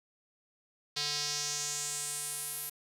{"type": "tone with band-pass filter sweep", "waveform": "square", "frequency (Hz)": 146.83, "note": "D3", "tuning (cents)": 0, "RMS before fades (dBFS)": -36, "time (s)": [0.96, 2.7], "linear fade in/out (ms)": 10, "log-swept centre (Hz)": [4500, 12000], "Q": 3, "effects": []}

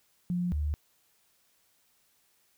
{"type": "tone pair in turn", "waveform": "sine", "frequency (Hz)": [176.9, 74.38], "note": ["F3", "D2"], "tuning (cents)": [23, 23], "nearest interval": "octave + minor third", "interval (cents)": 1500, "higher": "first", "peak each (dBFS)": -27, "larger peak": "neither", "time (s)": [[0.3, 0.52], [0.52, 0.74]], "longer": "neither", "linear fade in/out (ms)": 0, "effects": ["white hiss -69 dBFS RMS until 2.57 s"]}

